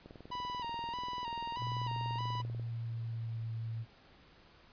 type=click train; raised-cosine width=2 ms; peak=-36 dBFS; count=53; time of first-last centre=0.06-2.597 s; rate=20.5 Hz
type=tone with vibrato; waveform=45% pulse; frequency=960 Hz; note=B5; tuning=49 cents flat; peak=-37 dBFS; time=0.31-2.42 s; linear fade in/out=10 ms; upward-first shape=square; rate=1.6 Hz; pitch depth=49 cents each way
type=tone with pitch glide; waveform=sine; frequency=119.7 to 113.24 Hz; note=A#2 to A#2; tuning=+46 to -50 cents; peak=-36 dBFS; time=1.58-3.86 s; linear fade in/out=50 ms; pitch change=-96 cents; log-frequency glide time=1.76-3.45 s
effects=pink hiss -61 dBFS RMS until 4.72 s + resampled to 11025 Hz